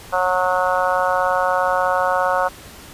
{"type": "harmonic tone", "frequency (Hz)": 183, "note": "F#3", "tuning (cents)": -19, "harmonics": [3, 4, 5, 6, 7, 8], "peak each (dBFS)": [-21, -22, -23, -24, -24, -25], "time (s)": [0.12, 2.49], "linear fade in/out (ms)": 20, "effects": ["pink hiss -40 dBFS RMS until 2.93 s", "resampled to 32000 Hz"]}